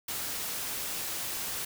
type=noise; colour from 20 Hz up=white; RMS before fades=-35 dBFS; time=0.08-1.65 s; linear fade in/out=5 ms; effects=none